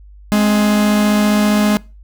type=tone pair together; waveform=45% pulse; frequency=209.2 / 264.2 Hz; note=G#3 / C4; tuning=+13 / +17 cents; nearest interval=major third; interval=404 cents; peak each=-11 / -22 dBFS; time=0.32-1.77 s; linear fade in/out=0 ms; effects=noise-tail reverb RT60 0.3 s tail -23 dB re dry + added 50 Hz sine -37 dBFS peak until 2.03 s